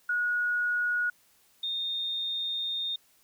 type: tone pair in turn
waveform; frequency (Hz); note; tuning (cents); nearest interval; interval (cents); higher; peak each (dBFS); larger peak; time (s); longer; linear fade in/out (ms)
sine; 1453 / 3661; F#6 / A#7; -32 / -32; octave + major third; 1600; second; -25 / -29; first; 0.09-1.1 / 1.63-2.96; second; 5
effects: white hiss -64 dBFS RMS until 3.23 s